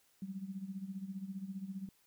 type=tone with tremolo; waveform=sine; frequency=192.6 Hz; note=G3; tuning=30 cents flat; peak=-37 dBFS; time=0.22-1.89 s; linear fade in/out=2 ms; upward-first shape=sine; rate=15 Hz; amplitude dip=75%; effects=white hiss -71 dBFS RMS until 2.06 s